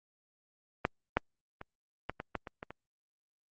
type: clicks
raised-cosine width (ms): 0.5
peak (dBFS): -11 / -11 / -27 / -19 / -22 / -18 / -27 / -25 / -28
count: 9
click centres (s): 0.851 / 1.17 / 1.614 / 2.096 / 2.201 / 2.353 / 2.472 / 2.629 / 2.706
effects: Opus 32 kbps